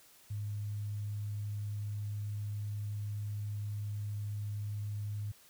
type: tone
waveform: sine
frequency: 103.83 Hz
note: G#2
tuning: in tune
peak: -35 dBFS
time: 0.3-5.32 s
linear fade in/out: 10 ms
effects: white hiss -61 dBFS RMS until 5.49 s